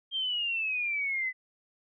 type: exponential sweep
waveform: sine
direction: down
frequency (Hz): 3203 to 2002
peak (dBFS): -28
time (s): 0.11-1.33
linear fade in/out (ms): 50
effects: none